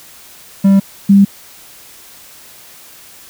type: tone pair in turn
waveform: triangle / sine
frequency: 196 / 198.51 Hz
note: G3 / G3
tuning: 0 / +22 cents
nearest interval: unison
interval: 22 cents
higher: second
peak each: -3 dBFS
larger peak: neither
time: 0.64-0.8 / 1.09-1.25 s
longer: neither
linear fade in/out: 10 ms
effects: white hiss -39 dBFS RMS until 3.29 s